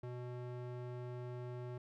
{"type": "tone with band-pass filter", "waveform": "square", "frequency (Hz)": 123.3, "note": "B2", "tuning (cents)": -2, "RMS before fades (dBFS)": -45, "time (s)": [0.03, 1.78], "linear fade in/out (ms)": 5, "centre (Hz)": 360, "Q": 0.58, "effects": []}